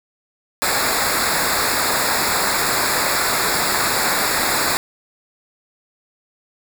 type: noise with comb filter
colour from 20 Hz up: pink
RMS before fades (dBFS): -19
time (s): 0.62-4.77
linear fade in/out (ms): 0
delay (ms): 0.33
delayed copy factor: -0.9
effects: none